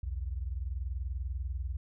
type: tone pair together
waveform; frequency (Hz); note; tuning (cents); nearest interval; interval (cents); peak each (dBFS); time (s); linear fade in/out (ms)
sine; 60.5 / 80.76; B1 / E2; -35 / -35; perfect fourth; 500; -34 / -38; 0.03-1.77; 5
effects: none